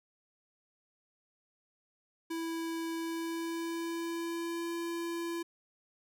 square tone with pitch glide, 329.6 to 338.3 Hz, E4 to E4, 0 to +45 cents, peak -35 dBFS, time 2.3-5.43 s, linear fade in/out 10 ms, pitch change +45 cents, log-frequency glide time 2.96-4.7 s, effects none

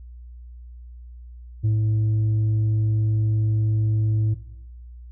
sine tone with tanh clipping, 108.4 Hz, A2, 25 cents flat, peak -18 dBFS, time 1.63-4.35 s, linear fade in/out 20 ms, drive 3 dB, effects noise-tail reverb RT60 1.0 s tail -17 dB re dry + added 60 Hz sine -38 dBFS peak until 5.11 s

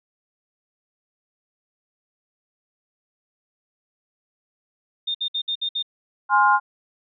sine tone bursts, 3642 Hz, A#7, 41 cents flat, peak -22 dBFS, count 6, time 5.07-5.827 s, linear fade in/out 10 ms, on 77 ms, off 59 ms
sine chord, F minor, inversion first, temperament equal with one note detuned, 830.6 / 1046.5 / 1414.8 Hz, Ab5 / C6 / F6, 0 / 0 / +22 cents, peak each -18 / -17 / -19 dBFS, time 6.29-6.6 s, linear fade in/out 50 ms
effects none

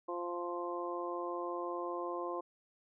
harmonic tone, 174.61 Hz, F3, in tune, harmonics 2 / 3 / 4 / 5 / 6, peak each -40 / -42 / -45 / -48 / -41 dBFS, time 0.08-2.41 s, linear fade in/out 10 ms, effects none

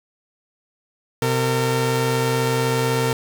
sawtooth tone pair together, 128.09 / 456.1 Hz, C3 / A#4, -36 / -38 cents, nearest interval octave + minor seventh, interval 2198 cents, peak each -17 dBFS, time 1.22-3.13 s, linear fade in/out 2 ms, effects none

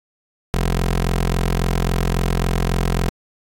15% pulse tone with notch filter, 43.65 Hz, F1, in tune, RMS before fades -19 dBFS, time 0.54-3.09 s, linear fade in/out 0 ms, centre 100 Hz, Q 1.8, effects AAC 64 kbps

